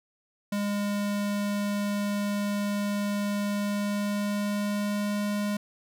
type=tone with pitch glide; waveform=square; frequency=204.1 to 206 Hz; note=G#3 to G#3; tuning=-30 to -14 cents; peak=-27 dBFS; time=0.52-5.57 s; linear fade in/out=5 ms; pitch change=+16 cents; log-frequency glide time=3.46-5.21 s; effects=none